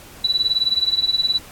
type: tone with tremolo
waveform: sine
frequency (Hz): 3951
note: B7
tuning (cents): 0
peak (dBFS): -12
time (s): 0.24-1.39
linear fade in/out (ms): 5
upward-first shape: triangle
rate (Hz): 19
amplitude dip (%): 95
effects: pink hiss -42 dBFS RMS until 1.51 s + AAC 64 kbps